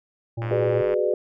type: harmonic tone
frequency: 115.2 Hz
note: A#2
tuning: 20 cents flat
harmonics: 1 / 3 / 5 / 7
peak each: -26 / -36 / -40 / -43 dBFS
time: 0.37-0.82 s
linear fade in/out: 10 ms
type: click train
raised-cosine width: 0.5 ms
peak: -19 dBFS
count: 54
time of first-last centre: 0.42-0.94 s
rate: 102 Hz
type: chord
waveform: sine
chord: G# half-diminished seventh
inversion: third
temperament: just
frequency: 373.8 / 415.3 / 498.4 / 598 Hz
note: F#4 / G#4 / B4 / D5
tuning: +18 / 0 / +16 / +31 cents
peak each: -25 dBFS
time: 0.51-1.14 s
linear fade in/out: 2 ms
effects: none